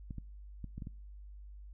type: clicks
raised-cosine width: 5 ms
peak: -30 dBFS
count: 6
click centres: 0.108 / 0.183 / 0.643 / 0.78 / 0.822 / 0.871 s
effects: noise-tail reverb RT60 0.5 s tail -25 dB re dry + added 50 Hz sine -47 dBFS peak until 1.73 s